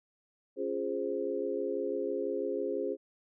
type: chord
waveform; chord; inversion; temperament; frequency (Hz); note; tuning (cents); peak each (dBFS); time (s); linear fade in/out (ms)
sine; Db major seventh; none; equal; 277.2 / 349.2 / 415.3 / 523.3; Db4 / F4 / Ab4 / C5; 0 / 0 / 0 / 0; -39 / -37 / -34 / -36; 0.56-2.97; 50
effects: none